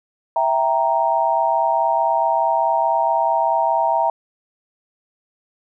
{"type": "chord", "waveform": "sine", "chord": "E diminished", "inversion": "none", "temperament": "equal", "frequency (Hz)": [659.3, 784, 932.3], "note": ["E5", "G5", "Bb5"], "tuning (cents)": [0, 0, 0], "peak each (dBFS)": [-20, -21, -18], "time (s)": [0.36, 4.1], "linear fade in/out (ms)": 2, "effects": []}